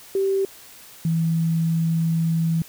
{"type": "tone pair in turn", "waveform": "sine", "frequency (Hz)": [388.7, 164.04], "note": ["G4", "E3"], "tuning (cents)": [-15, -8], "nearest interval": "octave + minor third", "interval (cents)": 1493, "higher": "first", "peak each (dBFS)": -18, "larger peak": "neither", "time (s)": [[0.15, 0.45], [1.05, 2.62]], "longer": "second", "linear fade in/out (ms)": 2, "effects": ["white hiss -45 dBFS RMS until 2.68 s"]}